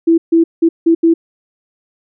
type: tone bursts at uneven times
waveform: sine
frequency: 331.2 Hz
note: E4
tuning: 8 cents sharp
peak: -6 dBFS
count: 5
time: 0.07-0.18 / 0.32-0.44 / 0.62-0.69 / 0.86-0.95 / 1.03-1.14 s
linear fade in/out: 10 ms
effects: none